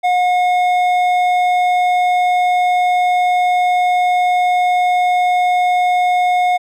sine tone with hard clipping, 722 Hz, F#5, 43 cents flat, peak -13 dBFS, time 0.03-6.58 s, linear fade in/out 20 ms, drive 8 dB, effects none

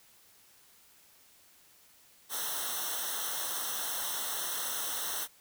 white noise with comb filter, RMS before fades -35 dBFS, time 2.29-5.28 s, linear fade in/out 50 ms, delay 0.42 ms, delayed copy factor -1, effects white hiss -61 dBFS RMS until 5.4 s

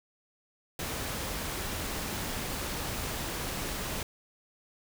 pink noise, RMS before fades -35 dBFS, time 0.79-4.03 s, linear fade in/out 2 ms, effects none

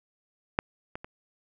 clicks, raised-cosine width 0.5 ms, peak -8 / -21 / -25 dBFS, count 3, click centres 0.589 / 0.955 / 1.045 s, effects none

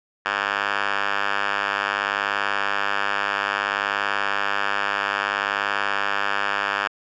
5% pulse tone with band-pass filter, 100.6 Hz, G2, 45 cents sharp, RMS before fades -24 dBFS, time 0.25-6.88 s, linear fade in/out 10 ms, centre 1800 Hz, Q 4.1, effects resampled to 16000 Hz

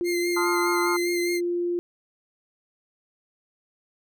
sine tone, 349.2 Hz, F4, in tune, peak -23 dBFS, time 0.01-1.79 s, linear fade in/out 0 ms
sawtooth tone with vibrato, 2093 Hz, C7, in tune, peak -25 dBFS, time 0.04-1.41 s, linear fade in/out 50 ms, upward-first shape sine, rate 4.9 Hz, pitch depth 28 cents each way
sine chord, F dominant seventh, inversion first, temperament equal, 880 / 1046.5 / 1244.5 / 1396.9 Hz, A5 / C6 / Eb6 / F6, 0 / 0 / 0 / 0 cents, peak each -30 dBFS, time 0.36-0.97 s, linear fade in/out 10 ms
effects none

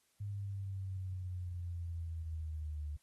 sine linear sweep, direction down, 102.3 to 73.42 Hz, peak -38 dBFS, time 0.2-2.97 s, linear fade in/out 10 ms, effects white hiss -75 dBFS RMS until 3.02 s + AAC 32 kbps

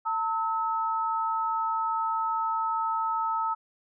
sine tone pair together, 898.8 / 1292 Hz, A5 / E6, +37 / -35 cents, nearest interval tritone, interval 628 cents, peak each -28 dBFS, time 0.05-3.55 s, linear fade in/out 20 ms, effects none

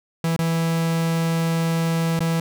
45% pulse tone with dropouts, 164.81 Hz, E3, in tune, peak -19 dBFS, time 0.24-2.4 s, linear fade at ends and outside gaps 2 ms, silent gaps 0.364-0.39 / 2.192-2.205 s, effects none

